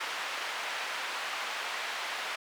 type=band-pass noise; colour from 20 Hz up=white; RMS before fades=-36 dBFS; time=0-2.36 s; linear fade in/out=10 ms; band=730 to 2500 Hz; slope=12 dB/octave; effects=none